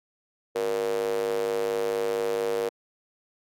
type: tone with high-pass filter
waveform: square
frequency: 52.2 Hz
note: G#1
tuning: 10 cents sharp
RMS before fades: -27 dBFS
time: 0.55-2.69 s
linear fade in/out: 5 ms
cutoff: 460 Hz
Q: 6.4
effects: AAC 64 kbps